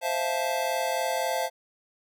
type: chord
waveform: square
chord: F major seventh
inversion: second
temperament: just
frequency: 523.8 / 654.8 / 698.5 / 873.1 Hz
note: C5 / E5 / F5 / A5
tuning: +2 / -12 / 0 / -14 cents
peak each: -32 dBFS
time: 0.01-1.5 s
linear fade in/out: 50 ms
effects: none